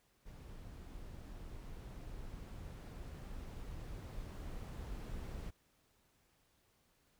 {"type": "noise with level ramp", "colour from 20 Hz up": "brown", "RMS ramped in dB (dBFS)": [-51, -44], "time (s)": [0.25, 5.51], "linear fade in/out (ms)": 20, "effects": ["pink hiss -74 dBFS RMS until 7.19 s"]}